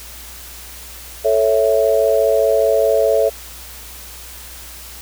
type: chord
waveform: sine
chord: A major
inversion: none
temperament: equal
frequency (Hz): 440 / 554.4 / 659.3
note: A4 / C#5 / E5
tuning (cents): 0 / 0 / 0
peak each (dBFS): -16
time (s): 1.24-3.3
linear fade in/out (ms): 20
effects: added 60 Hz sine -39 dBFS peak until 5.01 s + white hiss -36 dBFS RMS until 5.01 s